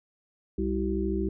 harmonic tone with a mistuned harmonic, 65.41 Hz, C2, in tune, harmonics 1 / 3 / 5 / 6, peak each -31 / -31 / -31 / -31 dBFS, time 0.58-1.29 s, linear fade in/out 5 ms, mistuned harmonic 6, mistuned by -53 cents, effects none

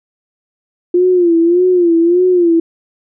sine tone with vibrato, 348.8 Hz, F4, 2 cents flat, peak -7 dBFS, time 0.94-2.6 s, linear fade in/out 5 ms, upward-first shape sine, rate 1.7 Hz, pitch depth 90 cents each way, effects none

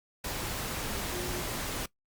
sine tone in noise, 357.8 Hz, F4, 42 cents sharp, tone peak -38 dBFS, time 1.12-1.42 s, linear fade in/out 5 ms, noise pink, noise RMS -35 dBFS, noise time 0.24-1.86 s, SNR -6 dB, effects noise-tail reverb RT60 0.1 s tail -21 dB re dry + Opus 48 kbps

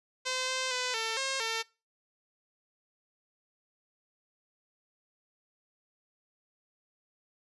5% pulse tone with pitch steps, 514 / 518 / 502 / 448.4 / 536 / 450.8 Hz, C5 / C5 / B4 / A4 / C5 / A4, -31 / -17 / +28 / +33 / +42 / +42 cents, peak -19 dBFS, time 0.25-1.63 s, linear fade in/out 20 ms, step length 230 ms, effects noise-tail reverb RT60 0.3 s tail -23 dB re dry + resampled to 24000 Hz

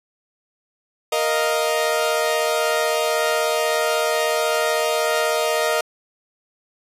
sawtooth chord, Bb suspended fourth, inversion none, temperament equal, 466.2 / 622.3 / 698.5 Hz, Bb4 / Eb5 / F5, 0 / 0 / 0 cents, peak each -19 / -17 / -22 dBFS, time 1.12-5.81 s, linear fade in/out 5 ms, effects resampled to 32000 Hz

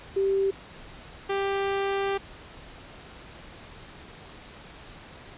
sine / sawtooth tone pair in turn, 390 / 394.1 Hz, G4 / G4, -9 / +9 cents, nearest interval unison, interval 18 cents, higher second, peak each -21 dBFS, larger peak neither, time 0.16-0.51 / 1.29-2.18 s, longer second, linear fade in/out 10 ms, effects pink hiss -46 dBFS RMS until 5.37 s + resampled to 8000 Hz

